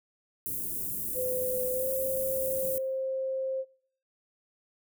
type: band-stop noise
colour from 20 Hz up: white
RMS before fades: -34 dBFS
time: 0.46-2.78 s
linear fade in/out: 0 ms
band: 390 to 10000 Hz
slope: 24 dB/octave
type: tone with pitch glide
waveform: sine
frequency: 508 to 528.4 Hz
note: B4 to C5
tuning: +49 to +17 cents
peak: -29 dBFS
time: 1.14-3.65 s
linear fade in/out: 50 ms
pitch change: +68 cents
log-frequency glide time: 1.72-1.9 s
effects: noise-tail reverb RT60 0.6 s tail -23 dB re dry